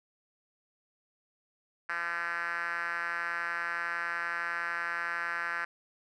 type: tone with band-pass filter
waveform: 5% pulse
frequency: 170.8 Hz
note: F3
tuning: 38 cents flat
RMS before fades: -34 dBFS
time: 1.89-5.65 s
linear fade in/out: 5 ms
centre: 1600 Hz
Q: 3.5
effects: none